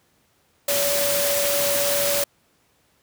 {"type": "tone in noise", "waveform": "sine", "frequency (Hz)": 570, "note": "C#5", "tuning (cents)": 48, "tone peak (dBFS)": -23, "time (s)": [0.68, 2.24], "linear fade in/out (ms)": 5, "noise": "white", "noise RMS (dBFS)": -23, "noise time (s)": [0.68, 2.24], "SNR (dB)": -3, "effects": ["pink hiss -63 dBFS RMS until 3.02 s", "high-pass 80 Hz 12 dB/octave"]}